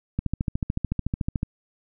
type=click train; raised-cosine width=5 ms; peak=-12 dBFS; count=18; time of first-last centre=0.19-1.431 s; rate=13.7 Hz; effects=none